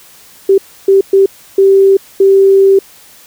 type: tone bursts at uneven times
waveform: sine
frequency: 389.6 Hz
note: G4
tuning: 11 cents flat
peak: -3 dBFS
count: 5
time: 0.49-0.58 / 0.88-1.01 / 1.13-1.26 / 1.58-1.97 / 2.2-2.79 s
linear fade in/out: 5 ms
effects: white hiss -40 dBFS RMS until 3.26 s